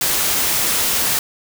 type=noise; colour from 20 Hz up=white; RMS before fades=-18 dBFS; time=0.01-1.19 s; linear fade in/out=2 ms; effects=none